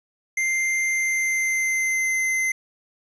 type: tone with pitch glide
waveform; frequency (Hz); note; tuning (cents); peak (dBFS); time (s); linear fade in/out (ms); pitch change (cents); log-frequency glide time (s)
square; 2093 to 2065; C7 to C7; 0 to -23; -21; 0.37-2.52; 5; -23; 0.85-2.24
effects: resampled to 22050 Hz + 9-bit